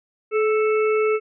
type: harmonic tone with a mistuned harmonic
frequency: 440 Hz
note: A4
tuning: in tune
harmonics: 1 / 3 / 5 / 6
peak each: -17 / -27 / -31 / -33 dBFS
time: 0.31-1.2 s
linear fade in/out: 50 ms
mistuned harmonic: 1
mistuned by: -37 cents
effects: none